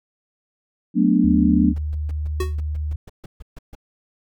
sine chord, B minor seventh, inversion second, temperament equal, 185 / 220 / 246.9 / 293.7 Hz, F#3 / A3 / B3 / D4, 0 / 0 / 0 / 0 cents, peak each -19 dBFS, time 0.94-1.74 s, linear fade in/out 50 ms
sine tone, 75.5 Hz, D2, 48 cents sharp, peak -22 dBFS, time 1.24-2.96 s, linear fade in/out 5 ms
brown noise bursts, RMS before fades -36 dBFS, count 13, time 1.76-3.752 s, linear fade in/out 5 ms, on 24 ms, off 140 ms
square tone with exponential decay, 370 Hz, F#4, in tune, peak -20 dBFS, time 2.4-2.56 s, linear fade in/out 5 ms, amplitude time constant 33 ms
effects none

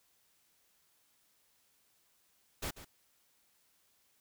pink noise with echo, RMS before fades -38 dBFS, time 2.62-2.71 s, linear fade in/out 10 ms, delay 140 ms, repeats 1, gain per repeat -13 dB, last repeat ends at 2.85 s, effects white hiss -72 dBFS RMS until 4.2 s

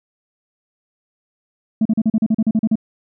sine tone bursts, 220 Hz, A3, in tune, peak -10 dBFS, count 12, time 1.81-2.756 s, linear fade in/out 5 ms, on 44 ms, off 38 ms, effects tanh soft clip ceiling -10 dBFS

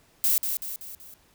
violet noise with echo, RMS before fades -22 dBFS, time 0.24-0.38 s, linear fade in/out 0 ms, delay 190 ms, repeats 4, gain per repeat -6 dB, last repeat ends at 1.14 s, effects pink hiss -61 dBFS RMS until 1.34 s

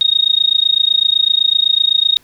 sine tone with amplitude modulation, 3729 Hz, A#7, in tune, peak -6 dBFS, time 0.01-2.17 s, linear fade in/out 0 ms, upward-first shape sine, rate 27.9 Hz, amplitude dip 100%, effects pink hiss -51 dBFS RMS until 2.23 s

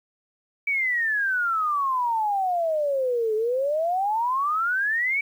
sine exponential two-way sweep, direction down then up, 2300 to 425 to 2300 Hz, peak -21 dBFS, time 0.67-5.21 s, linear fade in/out 5 ms, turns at 3.35 s, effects 9-bit

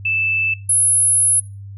sine tone pair in turn, 2637 / 10585 Hz, E7 / E9, 0 / +6 cents, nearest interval 2 octaves, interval 2406 cents, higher second, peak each -16 / -12 dBFS, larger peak second, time 0.05-0.54 / 0.69-1.4 s, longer second, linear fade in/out 5 ms, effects noise-tail reverb RT60 0.3 s tail -20 dB re dry + added 99 Hz sine -31 dBFS peak until 1.77 s

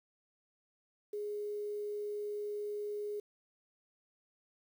sine tone with quantisation, 415.3 Hz, G#4, in tune, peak -36 dBFS, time 1.13-3.2 s, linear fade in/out 5 ms, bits 10, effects none

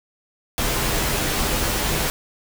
pink noise with comb filter, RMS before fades -22 dBFS, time 0.58-2.1 s, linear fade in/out 0 ms, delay 11 ms, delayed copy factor -0.5, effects none

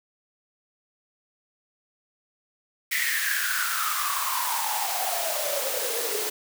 white noise with high-pass filter sweep, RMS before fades -27 dBFS, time 2.91-6.3 s, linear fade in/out 10 ms, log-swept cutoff 2000 to 400 Hz, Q 9.9, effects none

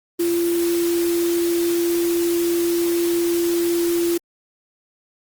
sine tone in noise, 342.8 Hz, F4, 32 cents flat, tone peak -17 dBFS, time 0.19-4.18 s, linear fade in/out 10 ms, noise white, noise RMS -30 dBFS, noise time 0.19-4.18 s, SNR +10 dB, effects Opus 24 kbps

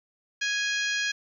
harmonic tone with a mistuned harmonic, 830.6 Hz, G#5, in tune, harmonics 2 / 3 / 4 / 5 / 6 / 7 / 8, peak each -28 / -32 / -34 / -36 / -38 / -39 / -40 dBFS, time 0.41-1.12 s, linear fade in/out 10 ms, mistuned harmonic 4, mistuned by -30 cents, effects 10-bit

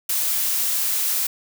blue noise, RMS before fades -22 dBFS, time 0.09-1.27 s, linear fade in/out 5 ms, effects none

